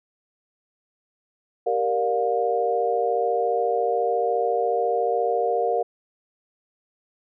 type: chord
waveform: sine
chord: G minor seventh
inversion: none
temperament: equal with one note detuned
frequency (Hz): 392 / 466.2 / 587.3 / 709.8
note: G4 / Bb4 / D5 / F5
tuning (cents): 0 / 0 / 0 / +28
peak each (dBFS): -29 / -23 / -29 / -24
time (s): 1.66-5.83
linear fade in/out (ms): 10
effects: none